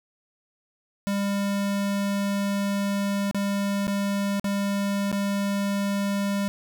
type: tone with dropouts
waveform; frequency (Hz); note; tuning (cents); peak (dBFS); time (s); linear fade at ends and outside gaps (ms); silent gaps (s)
square; 200; G3; +35; -24; 1.07-6.48; 0; 3.312-3.346 / 3.87-3.879 / 4.397-4.443 / 5.116-5.127
effects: none